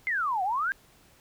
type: exponential two-way sweep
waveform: sine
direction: down then up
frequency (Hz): 2143 to 716 to 1653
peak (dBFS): -25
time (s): 0.07-0.72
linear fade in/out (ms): 0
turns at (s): 0.43
effects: pink hiss -59 dBFS RMS until 1.2 s